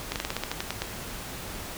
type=slowing click train; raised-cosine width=0.2 ms; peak=-11 dBFS; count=11; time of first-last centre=0.12-0.82 s; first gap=38 ms; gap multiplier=1.13; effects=pink hiss -38 dBFS RMS until 1.77 s